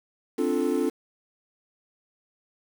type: chord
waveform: triangle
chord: D minor seventh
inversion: third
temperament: equal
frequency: 261.6 / 293.7 / 349.2 / 440 Hz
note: C4 / D4 / F4 / A4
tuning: 0 / 0 / 0 / 0 cents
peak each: -26 dBFS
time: 0.38-0.9 s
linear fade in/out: 10 ms
effects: 7-bit

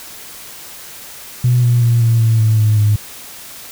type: tone with pitch steps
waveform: sine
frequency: 123.47 / 120.65 / 117.89 / 115.2 / 112.57 / 110 / 107.49 / 105.03 Hz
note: B2 / B2 / A#2 / A#2 / A2 / A2 / A2 / G#2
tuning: 0 / -40 / +20 / -20 / +40 / 0 / -40 / +20 cents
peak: -8 dBFS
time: 1.44-2.96 s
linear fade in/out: 5 ms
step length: 190 ms
effects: tanh soft clip ceiling -4 dBFS + white hiss -34 dBFS RMS until 3.71 s

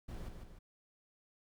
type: noise with echo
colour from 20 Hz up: brown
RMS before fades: -44 dBFS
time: 0.08-0.29 s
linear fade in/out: 10 ms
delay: 150 ms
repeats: 2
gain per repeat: -5 dB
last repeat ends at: 0.59 s
effects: none

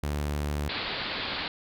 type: tone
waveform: sawtooth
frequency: 73.42 Hz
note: D2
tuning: in tune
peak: -24 dBFS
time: 0.03-0.69 s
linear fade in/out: 5 ms
type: low-pass noise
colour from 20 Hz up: white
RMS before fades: -33 dBFS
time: 0.69-1.48 s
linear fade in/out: 2 ms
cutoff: 4600 Hz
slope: 96 dB/octave
effects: none

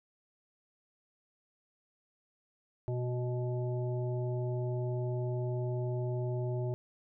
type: harmonic tone with a mistuned harmonic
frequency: 123.3 Hz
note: B2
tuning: 2 cents flat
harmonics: 1 / 3 / 5 / 7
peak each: -32 / -38 / -42 / -50 dBFS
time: 2.88-6.74 s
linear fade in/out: 0 ms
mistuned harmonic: 5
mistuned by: +15 cents
effects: none

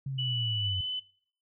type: linear sweep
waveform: sine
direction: down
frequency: 138.59 to 92.5 Hz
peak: -31 dBFS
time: 0.06-0.81 s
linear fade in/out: 5 ms
type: tone with pitch glide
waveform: sine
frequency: 2960 to 3012 Hz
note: F#7 to F#7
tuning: 0 to +30 cents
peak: -30 dBFS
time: 0.18-1 s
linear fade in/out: 10 ms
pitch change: +30 cents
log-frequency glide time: 0.56-0.79 s
effects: noise-tail reverb RT60 0.5 s tail -18 dB re dry

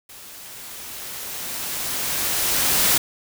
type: noise with level ramp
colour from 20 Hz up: white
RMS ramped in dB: -42 to -17 dBFS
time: 0.09-2.98 s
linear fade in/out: 5 ms
effects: none

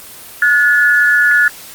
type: tone pair together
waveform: sine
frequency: 1447 / 1720.8 Hz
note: F#6 / A6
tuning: -39 / -39 cents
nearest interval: minor third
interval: 300 cents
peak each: -10 dBFS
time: 0.42-1.48 s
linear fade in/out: 2 ms
effects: white hiss -34 dBFS RMS until 1.74 s + Opus 24 kbps

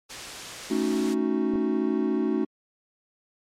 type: noise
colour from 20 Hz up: white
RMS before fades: -36 dBFS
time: 0.09-1.15 s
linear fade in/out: 20 ms
type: chord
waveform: triangle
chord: D# half-diminished seventh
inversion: second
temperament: equal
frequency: 220 / 277.2 / 311.1 / 370 Hz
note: A3 / C#4 / D#4 / F#4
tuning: 0 / 0 / 0 / 0 cents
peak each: -26 dBFS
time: 0.7-2.45 s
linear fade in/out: 10 ms
type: clicks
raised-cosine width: 2 ms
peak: -24 dBFS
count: 2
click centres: 1.537 / 1.557 s
effects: low-pass 7000 Hz 12 dB/octave + MP3 96 kbps

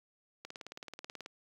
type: click train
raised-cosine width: 0.2 ms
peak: -27 dBFS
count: 16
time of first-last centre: 0.45-1.261 s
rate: 18.5 Hz
effects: high-pass 100 Hz 12 dB/octave + 9-bit

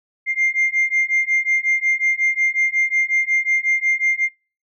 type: beating tone pair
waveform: sine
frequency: 2103 / 2108.5 Hz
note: C7 / C7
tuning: +8 / +13 cents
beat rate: 5.5 Hz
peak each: -18 dBFS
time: 0.26-4.29 s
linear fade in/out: 50 ms
effects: noise-tail reverb RT60 0.4 s tail -26 dB re dry + tanh soft clip ceiling -11 dBFS

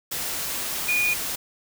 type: tone in noise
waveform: sine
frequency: 2447 Hz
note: D#7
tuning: 29 cents flat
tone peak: -20 dBFS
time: 0.88-1.14 s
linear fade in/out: 10 ms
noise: white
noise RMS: -29 dBFS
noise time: 0.11-1.36 s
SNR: +6 dB
effects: none

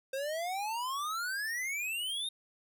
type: exponential sweep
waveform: square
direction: up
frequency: 523.3 to 3729 Hz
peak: -34 dBFS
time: 0.13-2.29 s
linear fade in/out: 5 ms
effects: none

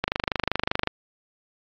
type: click train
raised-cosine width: 0.3 ms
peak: -6 dBFS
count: 22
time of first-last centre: 0.04-0.873 s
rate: 25.2 Hz
effects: low-pass 5000 Hz 12 dB/octave + AAC 48 kbps

